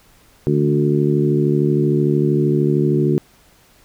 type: harmonic tone with a mistuned harmonic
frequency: 73.1 Hz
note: D2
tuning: 7 cents flat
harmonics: 2 / 3 / 4 / 5 / 6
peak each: -17 / -22 / -21 / -18 / -27 dBFS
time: 0.47-3.18 s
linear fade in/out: 0 ms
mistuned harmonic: 2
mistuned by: +21 cents
effects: pink hiss -52 dBFS RMS until 3.84 s